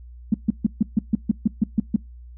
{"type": "tone bursts", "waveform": "sine", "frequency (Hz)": 215.2, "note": "A3", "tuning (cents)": -38, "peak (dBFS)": -13, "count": 11, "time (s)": [0.32, 1.962], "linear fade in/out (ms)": 5, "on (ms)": 22, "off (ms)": 140, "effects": ["noise-tail reverb RT60 0.2 s tail -25 dB re dry", "added 60 Hz sine -39 dBFS peak until 2.37 s"]}